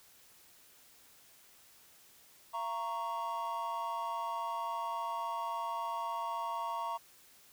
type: chord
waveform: triangle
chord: Bb minor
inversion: second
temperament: equal with one note detuned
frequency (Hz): 680.5 / 932.3 / 1108.7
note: F5 / Bb5 / Db6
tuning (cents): -45 / 0 / 0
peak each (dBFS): -40 / -35 / -37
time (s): 2.53-6.98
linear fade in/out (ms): 20
effects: tanh soft clip ceiling -24 dBFS + white hiss -61 dBFS RMS until 7.52 s